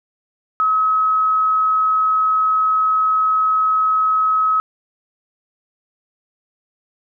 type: tone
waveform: sine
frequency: 1280 Hz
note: D#6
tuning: 49 cents sharp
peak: -13 dBFS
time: 0.6-4.6 s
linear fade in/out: 0 ms
effects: none